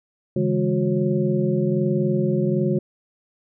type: tone cluster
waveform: sine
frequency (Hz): 141.1 / 162.3 / 204.9 / 362.8 / 544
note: C#3 / E3 / G#3 / F#4 / C#5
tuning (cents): +31 / -27 / -23 / -34 / -33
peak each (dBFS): -24 / -26 / -23 / -23 / -29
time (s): 0.36-2.79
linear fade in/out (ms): 5
effects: none